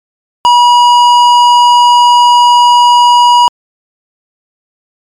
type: tone with tanh clipping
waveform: sine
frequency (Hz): 967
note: B5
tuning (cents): -37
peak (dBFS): -4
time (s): 0.45-3.48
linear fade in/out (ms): 0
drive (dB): 13
effects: MP3 96 kbps